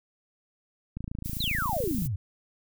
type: click train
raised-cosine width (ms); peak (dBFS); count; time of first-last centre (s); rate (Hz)
5; -22; 31; 0.97-2.057; 27.6
type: noise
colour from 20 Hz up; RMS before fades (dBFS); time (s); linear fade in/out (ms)
violet; -38; 1.24-2.08; 20
type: exponential sweep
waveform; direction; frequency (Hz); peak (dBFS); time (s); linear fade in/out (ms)
sine; down; 4234 to 85.7; -27; 1.4-2.16; 5
effects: none